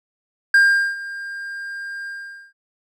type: tone with ADSR envelope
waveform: triangle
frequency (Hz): 1602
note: G6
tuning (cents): +37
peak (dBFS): -7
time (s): 0.54-2.53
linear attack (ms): 4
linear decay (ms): 410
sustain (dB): -19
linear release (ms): 460
effects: none